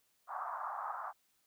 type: band-pass noise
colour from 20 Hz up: white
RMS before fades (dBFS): -41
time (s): 0.27-1.13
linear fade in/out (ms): 50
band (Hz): 710 to 1300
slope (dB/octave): 48
effects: white hiss -75 dBFS RMS until 1.46 s